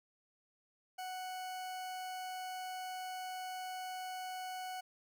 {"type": "tone", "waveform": "40% pulse", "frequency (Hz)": 741, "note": "F#5", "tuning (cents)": 2, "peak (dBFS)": -40, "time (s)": [0.98, 4.81], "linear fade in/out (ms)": 10, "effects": []}